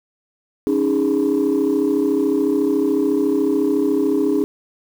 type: chord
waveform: sine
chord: C# suspended second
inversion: none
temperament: equal with one note detuned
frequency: 277.2 / 311.1 / 411.2 Hz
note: C#4 / D#4 / G#4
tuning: 0 / 0 / -17 cents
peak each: -18 dBFS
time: 0.67-4.44 s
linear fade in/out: 0 ms
effects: tanh soft clip ceiling -10 dBFS + 7-bit